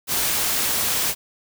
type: noise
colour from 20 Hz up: white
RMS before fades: -22 dBFS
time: 0.07-1.15 s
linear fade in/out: 50 ms
effects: none